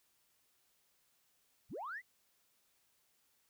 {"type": "linear sweep", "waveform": "sine", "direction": "up", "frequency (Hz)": [36, 2092], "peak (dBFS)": -40, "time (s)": [1.69, 2.02], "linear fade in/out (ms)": 50, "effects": ["tanh soft clip ceiling -36 dBFS", "white hiss -75 dBFS RMS until 3.49 s"]}